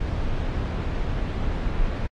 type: noise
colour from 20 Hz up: brown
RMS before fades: -25 dBFS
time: 0-2.07 s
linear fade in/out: 10 ms
effects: low-pass 4000 Hz 12 dB/octave + AAC 32 kbps